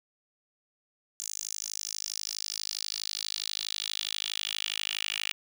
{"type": "tone with high-pass filter sweep", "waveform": "10% pulse", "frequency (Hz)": 52.3, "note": "G#1", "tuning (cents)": 13, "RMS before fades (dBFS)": -35, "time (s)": [1.2, 5.32], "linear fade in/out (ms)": 0, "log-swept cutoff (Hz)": [6700, 2700], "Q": 3.5, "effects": []}